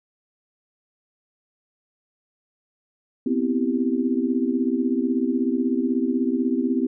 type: chord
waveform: sine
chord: C major seventh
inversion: third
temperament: equal with one note detuned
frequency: 245.4 / 261.6 / 329.6 / 392 Hz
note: B3 / C4 / E4 / G4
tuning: -11 / 0 / 0 / 0 cents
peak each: -24 / -23 / -27 / -29 dBFS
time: 3.26-6.87 s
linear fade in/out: 5 ms
effects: none